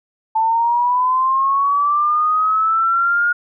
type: linear sweep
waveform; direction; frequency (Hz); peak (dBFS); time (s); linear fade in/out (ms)
sine; up; 880 to 1432; -13; 0.35-3.33; 10
effects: none